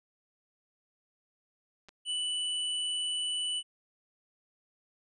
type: clicks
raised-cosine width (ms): 0.2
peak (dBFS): -34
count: 2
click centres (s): 1.886 / 1.891
type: tone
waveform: square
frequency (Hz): 2973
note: F#7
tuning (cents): +8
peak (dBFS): -31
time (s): 2.05-3.63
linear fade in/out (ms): 50
effects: resampled to 24000 Hz